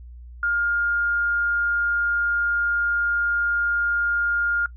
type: tone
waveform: sine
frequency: 1412 Hz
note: F6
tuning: 19 cents sharp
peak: -19 dBFS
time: 0.43-4.66 s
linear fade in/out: 2 ms
effects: noise-tail reverb RT60 0.1 s tail -20 dB re dry + added 60 Hz sine -38 dBFS peak until 4.76 s